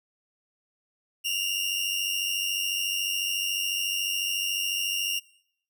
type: tone pair together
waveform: sawtooth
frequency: 2760 / 2854 Hz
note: F7 / F7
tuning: -21 / +37 cents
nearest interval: minor second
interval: 58 cents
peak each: -26 dBFS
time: 1.24-5.2 s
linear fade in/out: 20 ms
effects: noise-tail reverb RT60 0.7 s tail -21 dB re dry